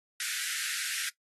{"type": "high-pass noise", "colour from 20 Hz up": "pink", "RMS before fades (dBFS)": -34, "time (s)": [0.2, 1.09], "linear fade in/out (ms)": 2, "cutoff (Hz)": 1400, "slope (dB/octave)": 96, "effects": ["noise-tail reverb RT60 0.1 s tail -17 dB re dry", "AAC 32 kbps"]}